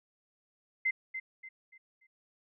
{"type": "tone with echo", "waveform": "sine", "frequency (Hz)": 2072, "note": "C7", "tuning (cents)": -17, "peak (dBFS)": -26, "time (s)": [0.85, 0.91], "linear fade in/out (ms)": 10, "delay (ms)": 290, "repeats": 4, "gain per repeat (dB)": -9, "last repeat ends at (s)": 2.07, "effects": []}